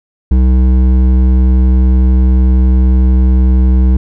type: tone with hard clipping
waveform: sine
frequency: 63.5 Hz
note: B1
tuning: 49 cents sharp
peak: -7 dBFS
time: 0.31-3.97 s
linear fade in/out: 5 ms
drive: 10 dB
effects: none